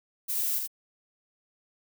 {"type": "noise with echo", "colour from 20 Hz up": "violet", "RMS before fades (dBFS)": -30, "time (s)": [0.28, 0.6], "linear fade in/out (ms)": 20, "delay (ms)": 77, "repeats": 1, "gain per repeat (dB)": -3, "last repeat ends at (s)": 0.677, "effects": []}